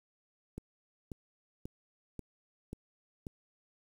click train, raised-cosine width 3 ms, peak -28 dBFS, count 6, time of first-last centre 0.58-3.268 s, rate 1.86 Hz, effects 9-bit

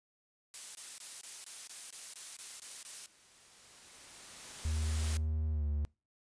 blue noise bursts, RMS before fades -43 dBFS, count 11, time 0.54-3.06 s, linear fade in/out 0 ms, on 210 ms, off 21 ms
white noise with exponential growth, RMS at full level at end -40 dBFS, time 1.58-5.17 s, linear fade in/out 0 ms, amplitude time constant 780 ms
triangle tone with pitch glide, 77.8 to 73.43 Hz, D#2 to D2, 0 to 0 cents, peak -29 dBFS, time 4.65-5.85 s, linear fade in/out 0 ms, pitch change -100 cents, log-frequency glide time 5.51-5.64 s
effects noise-tail reverb RT60 0.3 s tail -25 dB re dry + resampled to 22050 Hz

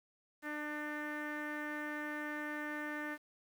sawtooth tone with low-pass filter, 299 Hz, D4, 31 cents sharp, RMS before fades -41 dBFS, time 0.42-3.18 s, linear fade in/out 50 ms, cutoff 1800 Hz, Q 5.7, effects 10-bit

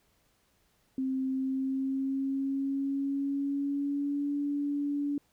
sine tone with pitch glide, 263.3 to 287.1 Hz, C4 to D4, +11 to -39 cents, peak -28 dBFS, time 0.98-5.18 s, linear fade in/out 2 ms, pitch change +150 cents, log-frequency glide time 1.29-4.35 s, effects pink hiss -70 dBFS RMS until 5.32 s

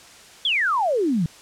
sine exponential sweep, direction down, 3520 to 150.7 Hz, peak -18 dBFS, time 0.45-1.26 s, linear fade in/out 2 ms, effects white hiss -46 dBFS RMS until 1.41 s + low-pass 8000 Hz 12 dB/octave

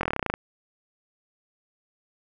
slowing click train, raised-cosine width 0.5 ms, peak -10 dBFS, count 12, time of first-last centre 0.01-0.339 s, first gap 22 ms, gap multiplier 1.06, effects none

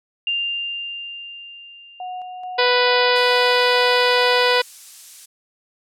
sine tone with exponential decay, 2794 Hz, F7, in tune, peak -18 dBFS, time 0.27-3.08 s, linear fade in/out 2 ms, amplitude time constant 610 ms
sine tone with tremolo, 733 Hz, F#5, 16 cents flat, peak -27 dBFS, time 2-4.6 s, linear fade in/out 2 ms, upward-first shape square, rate 2.3 Hz, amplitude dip 35%
harmonic tone, 493.9 Hz, B4, in tune, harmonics 1 / 2 / 3 / 4 / 5 / 6 / 7 / 8 / 9 / 10, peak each -18 / -21 / -23 / -24 / -25 / -26 / -26 / -27 / -28 / -28 dBFS, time 2.58-4.62 s, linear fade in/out 10 ms
violet noise, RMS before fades -32 dBFS, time 3.15-5.26 s, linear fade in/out 10 ms
effects low-pass 8000 Hz 12 dB/octave

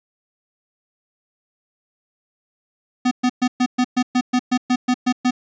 square tone bursts, 250 Hz, B3, 21 cents sharp, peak -15 dBFS, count 13, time 3.05-5.309 s, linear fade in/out 10 ms, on 63 ms, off 120 ms, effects resampled to 16000 Hz + 9-bit

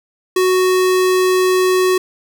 square tone, 370 Hz, F#4, in tune, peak -12 dBFS, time 0.36-1.98 s, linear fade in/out 5 ms, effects none

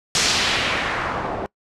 white noise with low-pass filter sweep, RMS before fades -22 dBFS, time 0.15-1.46 s, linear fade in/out 0 ms, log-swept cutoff 6500 to 680 Hz, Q 1.3, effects noise-tail reverb RT60 0.1 s tail -23 dB re dry + low-pass 10000 Hz 12 dB/octave

